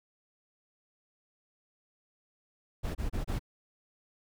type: noise bursts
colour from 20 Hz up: brown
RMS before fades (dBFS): -32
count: 4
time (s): 2.83-3.394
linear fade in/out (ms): 20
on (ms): 120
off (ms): 28
effects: none